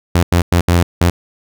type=tone bursts at uneven times; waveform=sawtooth; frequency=86.9 Hz; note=F2; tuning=8 cents flat; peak=-5 dBFS; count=5; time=0.15-0.23 / 0.32-0.42 / 0.52-0.61 / 0.68-0.83 / 1.01-1.1 s; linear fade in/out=5 ms; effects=none